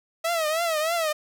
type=tone with vibrato; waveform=sawtooth; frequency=647 Hz; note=E5; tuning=32 cents flat; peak=-19 dBFS; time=0.24-1.13 s; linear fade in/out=10 ms; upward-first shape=triangle; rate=3.2 Hz; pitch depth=130 cents each way; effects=none